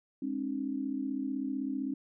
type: tone cluster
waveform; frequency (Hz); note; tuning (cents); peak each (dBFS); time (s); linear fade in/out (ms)
sine; 208.8 / 268.2 / 303.9; G#3 / C4 / D#4; +10 / +43 / -41; -40 / -33 / -38; 0.22-1.94; 5
effects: none